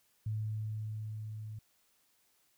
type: tone with level ramp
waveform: sine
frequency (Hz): 108.1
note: A2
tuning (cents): -30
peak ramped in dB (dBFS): -32 to -41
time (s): 0.26-1.59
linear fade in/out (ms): 5
effects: white hiss -72 dBFS RMS until 2.57 s